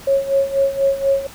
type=tone with tremolo; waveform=sine; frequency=548 Hz; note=C#5; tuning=20 cents flat; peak=-11 dBFS; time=0.07-1.27 s; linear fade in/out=5 ms; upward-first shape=sine; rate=4.1 Hz; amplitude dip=80%; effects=pink hiss -39 dBFS RMS until 1.34 s